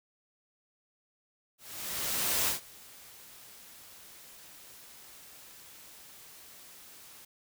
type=noise with ADSR envelope; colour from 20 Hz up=white; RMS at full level=-28 dBFS; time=1.58-7.25 s; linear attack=890 ms; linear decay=130 ms; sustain=-24 dB; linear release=5 ms; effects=none